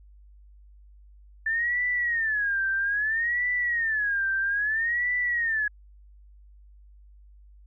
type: tone with vibrato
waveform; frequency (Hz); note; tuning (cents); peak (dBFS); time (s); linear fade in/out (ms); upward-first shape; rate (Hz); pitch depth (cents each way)
sine; 1760; A6; 0; -23; 1.46-5.68; 5; sine; 0.61; 200
effects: added 50 Hz sine -49 dBFS peak until 7.66 s